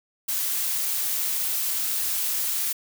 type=noise; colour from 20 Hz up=blue; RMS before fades=-26 dBFS; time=0.28-2.73 s; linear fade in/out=10 ms; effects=none